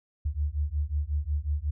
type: beating tone pair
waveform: sine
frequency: 71.2 / 76.7 Hz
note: C#2 / D#2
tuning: +47 / -24 cents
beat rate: 5.5 Hz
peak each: -29 dBFS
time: 0.25-1.71 s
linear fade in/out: 10 ms
effects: none